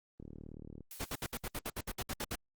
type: click train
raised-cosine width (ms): 3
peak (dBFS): -35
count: 24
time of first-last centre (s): 0.2-0.807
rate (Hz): 37.9
type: noise with exponential decay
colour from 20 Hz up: blue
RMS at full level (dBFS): -46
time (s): 0.91-1.56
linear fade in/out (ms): 1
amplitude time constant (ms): 140
type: noise bursts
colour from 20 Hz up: pink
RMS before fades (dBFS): -38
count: 13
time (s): 1-2.354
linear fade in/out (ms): 5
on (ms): 46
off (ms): 63
effects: Opus 32 kbps